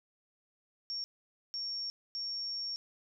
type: tone bursts at uneven times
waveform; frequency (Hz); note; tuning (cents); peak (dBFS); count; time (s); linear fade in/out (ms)
sine; 5510; F8; -24; -35; 3; 0.9-1.04 / 1.54-1.9 / 2.15-2.76; 0
effects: none